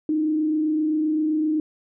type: tone with frequency modulation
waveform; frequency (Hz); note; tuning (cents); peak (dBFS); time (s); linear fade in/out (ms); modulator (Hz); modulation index
sine; 309.1; D#4; -11; -19; 0.09-1.6; 2; 27.7; 0.33
effects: none